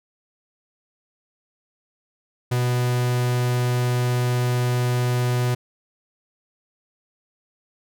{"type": "tone", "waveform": "45% pulse", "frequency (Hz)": 123.47, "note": "B2", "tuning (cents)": 0, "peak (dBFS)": -19, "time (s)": [2.51, 5.55], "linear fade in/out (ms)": 10, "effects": []}